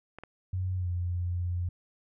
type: clicks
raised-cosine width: 0.5 ms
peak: -28 dBFS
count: 2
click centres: 0.186 / 0.236 s
type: tone with pitch glide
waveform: sine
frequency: 92.5 to 88.37 Hz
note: F#2 to F2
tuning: 0 to +21 cents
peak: -28 dBFS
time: 0.53-1.69 s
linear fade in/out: 5 ms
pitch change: -79 cents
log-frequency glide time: 0.76-0.88 s
effects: none